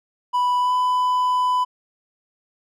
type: tone with pitch glide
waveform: triangle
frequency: 987.8 to 999.9 Hz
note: B5 to B5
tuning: 0 to +21 cents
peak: -15 dBFS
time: 0.33-1.65 s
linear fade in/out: 20 ms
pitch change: +21 cents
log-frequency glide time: 0.59-0.73 s
effects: none